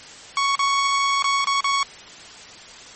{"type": "tone with dropouts", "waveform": "sawtooth", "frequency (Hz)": 1112, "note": "C#6", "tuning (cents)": 5, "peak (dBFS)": -14, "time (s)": [0.37, 1.83], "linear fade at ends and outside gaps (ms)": 1, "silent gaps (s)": [[0.554, 0.592], [1.224, 1.242], [1.444, 1.471], [1.606, 1.643]], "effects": ["white hiss -41 dBFS RMS until 2.95 s", "MP3 32 kbps"]}